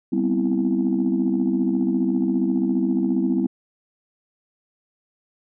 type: chord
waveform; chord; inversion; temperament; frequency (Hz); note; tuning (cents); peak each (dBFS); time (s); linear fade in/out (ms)
sine; C major seventh; second; equal; 196 / 246.9 / 261.6 / 329.6; G3 / B3 / C4 / E4; 0 / 0 / 0 / 0; -23; 0.12-3.47; 10
effects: tanh soft clip ceiling -11 dBFS